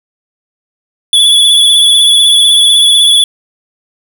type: tone with vibrato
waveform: square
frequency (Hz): 3419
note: G#7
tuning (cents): +50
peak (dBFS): -4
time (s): 1.13-3.24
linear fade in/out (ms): 2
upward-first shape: triangle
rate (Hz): 16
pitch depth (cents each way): 42
effects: none